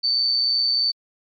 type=tone with amplitude modulation; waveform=sine; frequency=4545 Hz; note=C#8; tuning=42 cents sharp; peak=-13 dBFS; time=0.03-0.92 s; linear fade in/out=20 ms; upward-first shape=sine; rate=123 Hz; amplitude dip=60%; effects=tanh soft clip ceiling -14 dBFS + MP3 48 kbps